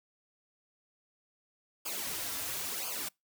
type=noise with flanger; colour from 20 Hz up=white; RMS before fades=-37 dBFS; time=1.85-3.09 s; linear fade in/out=10 ms; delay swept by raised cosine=0.52 to 5.62 ms; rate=0.98 Hz; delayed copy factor=-0.85; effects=noise-tail reverb RT60 0.2 s tail -26 dB re dry